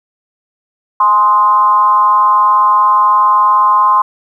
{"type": "tone with frequency modulation", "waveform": "sine", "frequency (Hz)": 1044, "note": "C6", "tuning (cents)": -4, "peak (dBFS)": -6, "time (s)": [1, 4.02], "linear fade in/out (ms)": 5, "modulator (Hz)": 205, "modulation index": 0.58, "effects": ["8-bit"]}